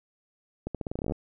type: accelerating click train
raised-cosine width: 2 ms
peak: -18 dBFS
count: 14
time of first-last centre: 0.67-1.121 s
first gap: 77 ms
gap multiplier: 0.85
effects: none